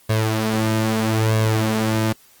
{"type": "tone with flanger", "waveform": "sawtooth", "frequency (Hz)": 110, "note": "A2", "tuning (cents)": 0, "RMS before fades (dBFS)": -19, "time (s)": [0.09, 2.13], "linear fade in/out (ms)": 10, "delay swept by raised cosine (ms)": [1.8, 5.9], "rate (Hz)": 0.78, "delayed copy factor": 0.65, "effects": ["white hiss -52 dBFS RMS until 2.4 s", "Opus 24 kbps"]}